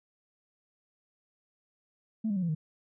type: tone with pitch steps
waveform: sine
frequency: 220.1 / 201.8 / 185.08 / 169.72 / 155.63 Hz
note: A3 / G#3 / F#3 / F3 / D#3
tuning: +1 / -49 / +1 / -49 / +1 cents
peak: -26 dBFS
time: 2.24-2.55 s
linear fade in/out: 10 ms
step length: 62 ms
effects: tanh soft clip ceiling -23 dBFS